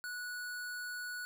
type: tone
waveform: square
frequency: 1470 Hz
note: F#6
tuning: 12 cents flat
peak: -40 dBFS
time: 0.04-1.25 s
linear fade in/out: 0 ms
effects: none